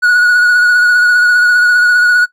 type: tone with vibrato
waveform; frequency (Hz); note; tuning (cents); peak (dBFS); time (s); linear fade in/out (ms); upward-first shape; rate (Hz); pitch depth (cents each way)
triangle; 1460; F#6; -24; -4; 0.02-2.26; 20; sine; 15; 26
effects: noise-tail reverb RT60 0.1 s tail -17 dB re dry